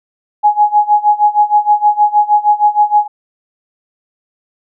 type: tone with tremolo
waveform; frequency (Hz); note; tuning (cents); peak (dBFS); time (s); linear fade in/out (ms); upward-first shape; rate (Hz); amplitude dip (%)
sine; 836; G#5; +11; -4; 0.43-3.08; 20; sine; 6.4; 90
effects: none